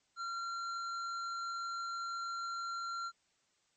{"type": "tone with tanh clipping", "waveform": "triangle", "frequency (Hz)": 1373, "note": "F6", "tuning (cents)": -30, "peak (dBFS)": -39, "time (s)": [0.16, 3.12], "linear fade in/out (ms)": 50, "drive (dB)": 17, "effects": ["white hiss -75 dBFS RMS until 3.76 s", "MP3 32 kbps"]}